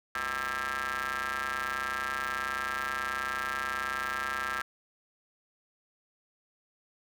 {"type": "ring-modulated tone", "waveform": "sawtooth", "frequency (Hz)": 138.59, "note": "C#3", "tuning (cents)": 0, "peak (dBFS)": -24, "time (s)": [0.15, 4.62], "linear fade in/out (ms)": 2, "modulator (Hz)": 1470, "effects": []}